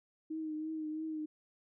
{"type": "tone with vibrato", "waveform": "sine", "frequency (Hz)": 312.5, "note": "D#4", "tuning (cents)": 8, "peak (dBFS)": -36, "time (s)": [0.3, 1.26], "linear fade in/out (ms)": 10, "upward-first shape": "triangle", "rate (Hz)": 3, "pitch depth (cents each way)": 39, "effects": []}